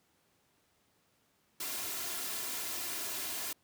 white noise with comb filter, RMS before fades -38 dBFS, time 1.6-3.53 s, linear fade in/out 5 ms, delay 2.9 ms, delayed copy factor +0.5, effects pink hiss -72 dBFS RMS until 3.63 s + high-pass 100 Hz 12 dB/octave

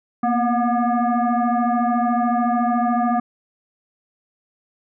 sine tone with frequency modulation, 246.9 Hz, B3, in tune, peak -16 dBFS, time 0.23-3.2 s, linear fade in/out 5 ms, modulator 480 Hz, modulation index 1.8, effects none

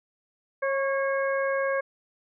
harmonic tone with a mistuned harmonic, 544 Hz, C#5, 33 cents flat, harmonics 1 / 2 / 3 / 4, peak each -25 / -32 / -31 / -38 dBFS, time 0.62-1.81 s, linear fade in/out 10 ms, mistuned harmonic 2, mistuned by +25 cents, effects none

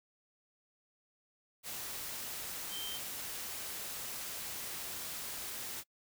sine tone in noise, 3135 Hz, G7, 1 cent flat, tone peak -41 dBFS, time 2.69-3 s, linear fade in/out 50 ms, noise white, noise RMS -42 dBFS, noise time 1.63-5.84 s, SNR -2 dB, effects noise-tail reverb RT60 0.1 s tail -25 dB re dry

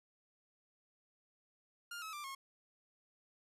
sawtooth tone with pitch steps, 1406 / 1289.3 / 1182.3 / 1084.2 Hz, F6 / E6 / D6 / C#6, +11 / -39 / +11 / -39 cents, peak -40 dBFS, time 1.91-2.35 s, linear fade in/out 5 ms, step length 110 ms, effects resampled to 32000 Hz

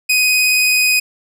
sawtooth tone with vibrato, 2500 Hz, D#7, 8 cents sharp, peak -8 dBFS, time 0.09-1 s, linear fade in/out 10 ms, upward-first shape triangle, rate 19 Hz, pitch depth 11 cents each way, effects none

